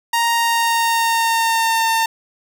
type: tone with pitch glide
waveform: sawtooth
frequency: 932.3 to 904.7 Hz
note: A#5 to A5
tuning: 0 to +48 cents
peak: -11 dBFS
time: 0.13-2.06 s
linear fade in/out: 5 ms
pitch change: -52 cents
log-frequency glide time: 0.32-1.87 s
effects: none